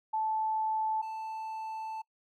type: tone pair in turn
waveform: sine / triangle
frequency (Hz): 874 / 881.1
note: A5 / A5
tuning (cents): -12 / +2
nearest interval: unison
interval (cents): 14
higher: second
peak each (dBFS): -28 / -34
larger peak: first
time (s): 0.13-1.02 / 1.02-2.02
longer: second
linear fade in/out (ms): 10
effects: noise-tail reverb RT60 0.1 s tail -24 dB re dry